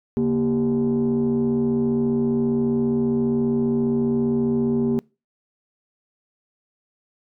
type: tone cluster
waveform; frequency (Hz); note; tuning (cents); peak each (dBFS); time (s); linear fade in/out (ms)
sine; 140.4 / 235.3 / 392.4; C#3 / A#3 / G4; +22 / +16 / +2; -27 / -18 / -22; 0.17-4.99; 0
effects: noise-tail reverb RT60 0.3 s tail -26 dB re dry + tanh soft clip ceiling -14 dBFS